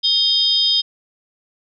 sine tone cluster, 3183 / 3685 / 4991 Hz, G7 / A#7 / D#8, +26 / -21 / +5 cents, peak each -18 dBFS, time 0.03-0.82 s, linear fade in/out 20 ms, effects none

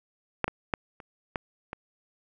clicks, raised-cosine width 0.5 ms, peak -9 / -15 / -10 / -29 / -14 / -20 dBFS, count 6, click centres 0.443 / 0.48 / 0.738 / 1.002 / 1.358 / 1.731 s, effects none

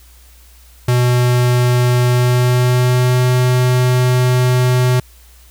square tone with pitch glide, 123.47 to 125.7 Hz, B2 to B2, 0 to +31 cents, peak -11 dBFS, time 0.88-5 s, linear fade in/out 5 ms, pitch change +31 cents, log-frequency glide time 2.08-3.24 s, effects added 60 Hz sine -42 dBFS peak until 5.5 s + white hiss -48 dBFS RMS until 5.5 s

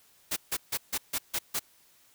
white noise bursts, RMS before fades -30 dBFS, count 7, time 0.31-1.595 s, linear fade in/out 10 ms, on 55 ms, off 150 ms, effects white hiss -62 dBFS RMS until 2.14 s

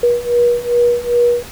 sine beating tone pair, 479.5 / 482 Hz, A#4 / B4, +49 / -42 cents, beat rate 2.5 Hz, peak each -15 / -13 dBFS, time 0.03-1.43 s, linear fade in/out 5 ms, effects pink hiss -34 dBFS RMS until 1.51 s

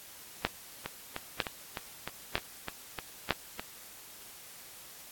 two click trains, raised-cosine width 0.3 ms, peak -19 / -9 dBFS, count 10 / 4, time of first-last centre 0.86-3.596 / 0.45-3.307 s, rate 3.29 / 1.05 Hz, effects white hiss -50 dBFS RMS until 5.11 s + AAC 64 kbps

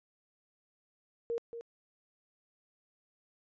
sine tone with echo, 466.2 Hz, A#4, in tune, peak -31 dBFS, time 1.3-1.38 s, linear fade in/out 0 ms, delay 230 ms, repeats 1, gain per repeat -9 dB, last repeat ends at 1.61 s, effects resampled to 16000 Hz

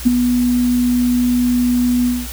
sine tone with ADSR envelope, 245.4 Hz, B3, 11 cents flat, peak -5 dBFS, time 0.05-2.28 s, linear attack 21 ms, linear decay 15 ms, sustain -7 dB, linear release 220 ms, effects added 60 Hz sine -28 dBFS peak until 2.32 s + white hiss -31 dBFS RMS until 2.32 s

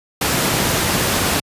pink noise, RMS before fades -17 dBFS, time 0.21-1.4 s, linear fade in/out 5 ms, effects high-pass 80 Hz 12 dB/octave + resampled to 32000 Hz

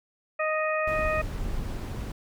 harmonic tone, 622.3 Hz, D#5, in tune, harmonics 1 / 2 / 3 / 4, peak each -27 / -30 / -32 / -33 dBFS, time 0.39-1.22 s, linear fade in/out 10 ms
brown noise, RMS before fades -32 dBFS, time 0.87-2.12 s, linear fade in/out 5 ms
effects none

